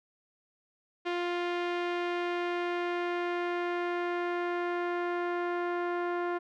sawtooth tone with low-pass filter sweep, 350.4 Hz, F4, 6 cents sharp, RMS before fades -32 dBFS, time 1.05-6.39 s, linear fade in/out 20 ms, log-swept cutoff 2900 to 1500 Hz, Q 1.3, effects none

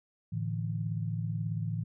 sine chord, A suspended fourth, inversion none, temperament just, 110 / 146.67 / 165 Hz, A2 / D3 / E3, 0 / -2 / +2 cents, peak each -33 / -38 / -35 dBFS, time 0.32-1.84 s, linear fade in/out 10 ms, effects none

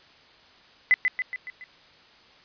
sine tone with echo, 2011 Hz, B6, 31 cents sharp, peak -14 dBFS, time 0.91-0.94 s, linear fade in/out 0 ms, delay 140 ms, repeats 5, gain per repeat -5 dB, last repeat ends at 1.64 s, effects white hiss -54 dBFS RMS until 2.44 s + resampled to 11025 Hz

